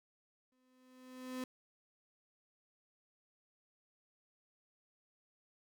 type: tone with exponential growth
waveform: 35% pulse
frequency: 255.5 Hz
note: C4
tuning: 41 cents flat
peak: -36 dBFS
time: 0.52-1.44 s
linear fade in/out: 2 ms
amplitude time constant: 200 ms
effects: none